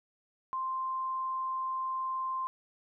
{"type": "tone", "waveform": "sine", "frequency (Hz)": 1046.5, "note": "C6", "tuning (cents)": 0, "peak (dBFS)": -31, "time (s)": [0.53, 2.47], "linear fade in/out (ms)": 0, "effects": []}